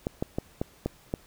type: clicks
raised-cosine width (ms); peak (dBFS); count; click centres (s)
2; -14; 6; 0.069 / 0.225 / 0.385 / 0.615 / 0.86 / 1.139
effects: pink hiss -57 dBFS RMS until 1.26 s